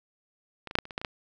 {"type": "clicks", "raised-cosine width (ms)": 0.3, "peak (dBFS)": [-23, -22, -6, -8, -28, -23, -14, -22, -14], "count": 9, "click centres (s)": [0.673, 0.711, 0.754, 0.787, 0.854, 0.908, 0.979, 1.015, 1.048], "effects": []}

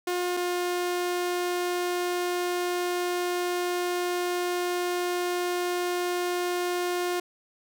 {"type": "tone pair in turn", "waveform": "sawtooth", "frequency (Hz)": [356.7, 355.4], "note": ["F4", "F4"], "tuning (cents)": [37, 30], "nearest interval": "unison", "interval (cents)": 7, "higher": "first", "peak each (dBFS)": -22, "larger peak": "neither", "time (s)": [[0.07, 0.37], [0.37, 7.2]], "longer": "second", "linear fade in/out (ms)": 5, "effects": []}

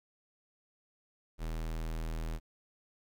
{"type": "tone", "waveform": "square", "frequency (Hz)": 40.23, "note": "E1", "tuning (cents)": -41, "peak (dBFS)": -35, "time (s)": [1.38, 2.4], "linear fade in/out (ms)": 50, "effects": ["11-bit"]}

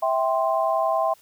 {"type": "chord", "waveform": "sine", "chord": "C major", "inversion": "first", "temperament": "just", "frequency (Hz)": [654.1, 784.9, 1046.5], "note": ["E5", "G5", "C6"], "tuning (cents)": [-14, 2, 0], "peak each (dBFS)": [-22, -25, -25], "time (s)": [0.02, 1.14], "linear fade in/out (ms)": 10, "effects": ["white hiss -56 dBFS RMS until 1.21 s"]}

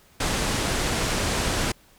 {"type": "low-pass noise", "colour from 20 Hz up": "pink", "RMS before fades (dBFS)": -25, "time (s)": [0.2, 1.72], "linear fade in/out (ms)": 5, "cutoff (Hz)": 9700, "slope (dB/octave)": 24, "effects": ["pink hiss -56 dBFS RMS until 1.98 s"]}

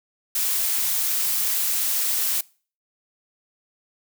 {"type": "noise", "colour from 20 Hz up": "blue", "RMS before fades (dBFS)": -23, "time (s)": [0.35, 2.41], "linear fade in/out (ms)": 5, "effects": ["noise-tail reverb RT60 0.4 s tail -23 dB re dry"]}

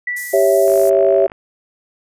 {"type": "tone with exponential decay", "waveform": "sine", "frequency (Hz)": 1962, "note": "B6", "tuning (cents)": -12, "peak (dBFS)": -17, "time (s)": [0.07, 0.9], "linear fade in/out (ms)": 5, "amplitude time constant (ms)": 180}
{"type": "high-pass noise", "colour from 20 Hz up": "white", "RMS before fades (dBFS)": -29, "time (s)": [0.16, 0.9], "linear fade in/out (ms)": 10, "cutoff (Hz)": 6100, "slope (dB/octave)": 24}
{"type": "chord", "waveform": "sine", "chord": "C# diminished", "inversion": "second", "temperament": "equal", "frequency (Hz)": [392, 554.4, 659.3], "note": ["G4", "C#5", "E5"], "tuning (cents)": [0, 0, 0], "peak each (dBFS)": -14, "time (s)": [0.33, 1.27], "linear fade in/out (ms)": 10}
{"type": "click train", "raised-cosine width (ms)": 0.5, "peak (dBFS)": -20, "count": 34, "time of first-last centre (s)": [0.68, 1.318], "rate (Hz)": 51.7}
{"effects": ["resampled to 32000 Hz"]}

